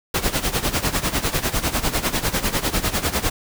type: noise with tremolo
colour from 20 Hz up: pink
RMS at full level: -19 dBFS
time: 0.14-3.3 s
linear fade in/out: 5 ms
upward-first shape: sine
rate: 10 Hz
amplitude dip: 80%
effects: none